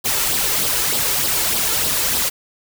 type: noise with flanger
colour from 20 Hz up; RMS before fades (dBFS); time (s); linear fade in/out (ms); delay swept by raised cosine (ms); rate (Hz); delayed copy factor
white; -19; 0.04-2.3; 20; 0.22 to 2.32; 3.3; +0.55
effects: none